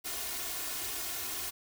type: noise with comb filter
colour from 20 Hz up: white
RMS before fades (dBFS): -37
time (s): 0.04-1.51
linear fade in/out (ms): 20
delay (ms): 2.8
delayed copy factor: +0.75
effects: none